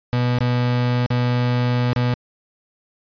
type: tone with dropouts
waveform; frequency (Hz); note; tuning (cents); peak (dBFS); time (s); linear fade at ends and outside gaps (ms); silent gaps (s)
35% pulse; 122.8; B2; -9; -15; 0.13-2.14; 0; 0.386-0.407 / 1.062-1.104 / 1.931-1.962
effects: resampled to 11025 Hz